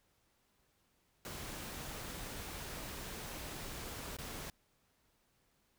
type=noise with dropouts; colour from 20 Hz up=pink; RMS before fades=-45 dBFS; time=1.25-4.5 s; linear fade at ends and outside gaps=1 ms; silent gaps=4.168-4.186 s; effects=pink hiss -75 dBFS RMS until 5.78 s